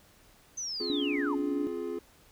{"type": "linear sweep", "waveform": "sine", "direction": "down", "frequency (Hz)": [6272, 822], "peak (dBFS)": -33, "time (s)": [0.57, 1.35], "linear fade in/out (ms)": 10}
{"type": "chord", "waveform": "triangle", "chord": "F minor", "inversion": "second", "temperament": "just", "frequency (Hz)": [261.9, 349.2, 419.1], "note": ["C4", "F4", "Ab4"], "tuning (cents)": [2, 0, 16], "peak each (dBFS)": [-38, -34, -34], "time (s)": [0.8, 1.99], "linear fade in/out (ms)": 5}
{"type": "tone with vibrato", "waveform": "sine", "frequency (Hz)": 286, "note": "D4", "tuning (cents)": -46, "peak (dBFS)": -29, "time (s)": [0.9, 1.67], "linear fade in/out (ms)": 0, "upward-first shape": "sine", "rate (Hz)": 5.9, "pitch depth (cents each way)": 24}
{"effects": ["pink hiss -60 dBFS RMS until 2.31 s"]}